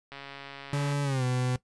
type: click train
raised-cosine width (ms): 0.3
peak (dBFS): -26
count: 113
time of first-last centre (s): 0.12-0.926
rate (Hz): 139
type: tone with pitch glide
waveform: 40% pulse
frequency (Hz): 143.2 to 126.11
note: D3 to B2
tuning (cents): -43 to +37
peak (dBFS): -25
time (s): 0.73-1.56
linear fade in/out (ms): 2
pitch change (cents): -220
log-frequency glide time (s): 1.03-1.24
effects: noise-tail reverb RT60 0.1 s tail -17 dB re dry + resampled to 24000 Hz